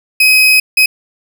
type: tone bursts at uneven times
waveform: 35% pulse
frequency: 2528 Hz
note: D#7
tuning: 27 cents sharp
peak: -4 dBFS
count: 2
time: 0.2-0.6 / 0.77-0.86 s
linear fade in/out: 5 ms
effects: none